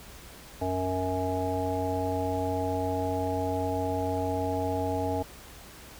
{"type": "harmonic tone", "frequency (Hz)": 92.5, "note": "F#2", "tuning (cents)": 0, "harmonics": [1, 3, 5, 7, 9], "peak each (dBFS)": [-33, -33, -33, -33, -33], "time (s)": [0.61, 5.23], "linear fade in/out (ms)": 10, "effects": ["added 60 Hz sine -54 dBFS peak until 5.99 s", "pink hiss -48 dBFS RMS until 5.99 s"]}